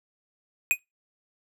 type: tone with exponential decay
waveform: square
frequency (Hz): 2489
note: D#7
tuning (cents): 0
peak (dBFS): -15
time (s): 0.71-0.79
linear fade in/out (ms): 0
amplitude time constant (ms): 16
effects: noise-tail reverb RT60 0.2 s tail -23 dB re dry